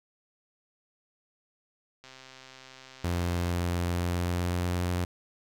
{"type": "click train", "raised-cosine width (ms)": 0.2, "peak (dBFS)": -31, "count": 194, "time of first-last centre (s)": [2.04, 3.513], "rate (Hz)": 131}
{"type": "tone with pitch glide", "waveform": "sawtooth", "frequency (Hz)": [87.31, 88.78], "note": ["F2", "F2"], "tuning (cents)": [0, 29], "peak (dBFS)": -23, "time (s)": [3.04, 5.05], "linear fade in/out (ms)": 5, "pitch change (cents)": 29, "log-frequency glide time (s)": [3.87, 4.75]}
{"effects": []}